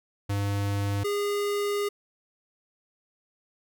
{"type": "tone pair in turn", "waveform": "square", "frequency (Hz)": [100.6, 408.6], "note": ["G2", "G#4"], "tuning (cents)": [45, -28], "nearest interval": "2 octaves", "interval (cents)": 2427, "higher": "second", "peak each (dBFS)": -26, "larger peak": "neither", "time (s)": [[0.29, 1.04], [1.04, 1.89]], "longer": "second", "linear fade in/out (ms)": 10, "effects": []}